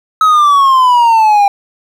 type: exponential sweep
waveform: triangle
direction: down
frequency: 1289 to 795 Hz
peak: -3 dBFS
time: 0.21-1.48 s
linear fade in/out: 2 ms
effects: 7-bit